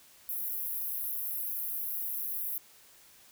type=high-pass noise; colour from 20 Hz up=pink; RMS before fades=-35 dBFS; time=0.29-2.58 s; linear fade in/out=0 ms; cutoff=11000 Hz; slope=96 dB/octave; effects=white hiss -58 dBFS RMS until 3.31 s